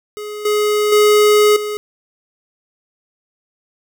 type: tone with level steps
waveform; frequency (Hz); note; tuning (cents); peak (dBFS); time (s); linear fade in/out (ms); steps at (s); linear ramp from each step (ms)
square; 420; G#4; +19; -26 / -14 / -9 / -21; 0.17-1.77; 0; 0.45 / 0.92 / 1.56; 5
effects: none